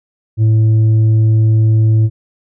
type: tone with tanh clipping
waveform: sine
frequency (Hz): 110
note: A2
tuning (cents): 0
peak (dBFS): -8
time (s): 0.37-2.1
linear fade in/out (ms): 50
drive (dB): 4
effects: none